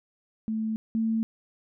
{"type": "tone pair in turn", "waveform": "sine", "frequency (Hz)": [220, 223.7], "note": ["A3", "A3"], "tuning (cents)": [0, 29], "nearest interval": "unison", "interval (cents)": 29, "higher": "second", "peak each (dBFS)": [-26, -23], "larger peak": "second", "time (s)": [[0.48, 0.76], [0.95, 1.23]], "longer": "neither", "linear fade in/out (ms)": 0, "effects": []}